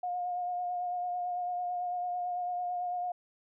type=tone with vibrato; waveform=sine; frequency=715 Hz; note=F5; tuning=41 cents sharp; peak=-31 dBFS; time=0.03-3.12 s; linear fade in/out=5 ms; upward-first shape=sine; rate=9 Hz; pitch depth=20 cents each way; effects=none